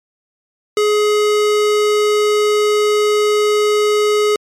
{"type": "tone", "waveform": "square", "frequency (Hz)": 420, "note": "G#4", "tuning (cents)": 19, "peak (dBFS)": -12, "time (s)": [0.77, 4.36], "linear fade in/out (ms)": 2, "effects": ["low-pass 9000 Hz 12 dB/octave", "MP3 96 kbps"]}